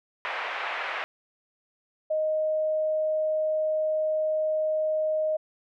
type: band-pass noise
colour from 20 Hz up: white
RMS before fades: -32 dBFS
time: 0.25-1.04 s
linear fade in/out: 0 ms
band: 550 to 2400 Hz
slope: 24 dB/octave
type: tone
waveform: sine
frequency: 622.3 Hz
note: D#5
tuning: in tune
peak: -23 dBFS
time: 2.1-5.37 s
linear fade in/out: 10 ms
effects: none